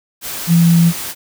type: tone in noise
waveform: sine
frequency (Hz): 168.9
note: E3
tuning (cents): +42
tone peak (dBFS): -7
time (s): 0.47-0.93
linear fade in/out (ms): 50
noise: white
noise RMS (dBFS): -25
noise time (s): 0.21-1.15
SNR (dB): +15
effects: none